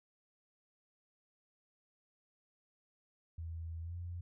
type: tone with pitch glide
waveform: sine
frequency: 82.41 to 87.16 Hz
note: E2 to F2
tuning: 0 to -3 cents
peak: -40 dBFS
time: 3.38-4.21 s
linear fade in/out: 5 ms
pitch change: +97 cents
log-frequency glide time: 3.82-3.95 s
effects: none